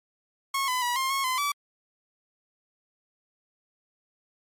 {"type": "tone with pitch steps", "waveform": "sawtooth", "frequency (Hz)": [1092, 1007, 970, 1060, 1092, 1025, 1151], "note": ["C#6", "B5", "B5", "C6", "C#6", "C6", "D6"], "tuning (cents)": [-26, 33, -31, 22, -26, -36, -35], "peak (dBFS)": -21, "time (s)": [0.54, 1.52], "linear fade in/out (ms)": 5, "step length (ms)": 140, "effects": ["MP3 64 kbps"]}